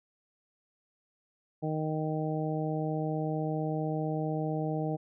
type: harmonic tone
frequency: 155.56 Hz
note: D#3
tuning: in tune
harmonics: 1 / 2 / 3 / 4 / 5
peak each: -32 / -35 / -37 / -38 / -39 dBFS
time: 1.62-4.97 s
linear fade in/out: 20 ms
effects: none